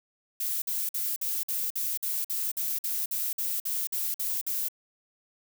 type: noise bursts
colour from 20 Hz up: violet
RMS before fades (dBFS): -30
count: 16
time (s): 0.4-4.685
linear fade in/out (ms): 5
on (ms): 220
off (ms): 51
effects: none